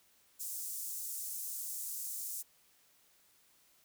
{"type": "high-pass noise", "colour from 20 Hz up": "pink", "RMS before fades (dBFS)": -41, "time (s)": [0.39, 2.43], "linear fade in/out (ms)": 20, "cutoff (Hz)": 7200, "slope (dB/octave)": 24, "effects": ["white hiss -68 dBFS RMS until 3.84 s"]}